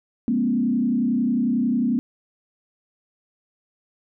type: tone with frequency modulation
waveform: sine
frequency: 240 Hz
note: B3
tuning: 49 cents flat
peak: -18 dBFS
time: 0.28-1.99 s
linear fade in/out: 0 ms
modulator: 31.1 Hz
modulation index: 1.1
effects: none